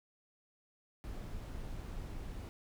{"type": "noise", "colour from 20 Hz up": "brown", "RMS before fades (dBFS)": -43, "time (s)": [1.04, 2.49], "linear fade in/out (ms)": 0, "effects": []}